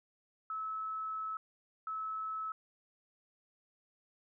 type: tone bursts at uneven times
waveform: sine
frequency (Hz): 1299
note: E6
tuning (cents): -26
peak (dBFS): -36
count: 2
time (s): 0.5-1.37 / 1.87-2.52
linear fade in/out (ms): 2
effects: none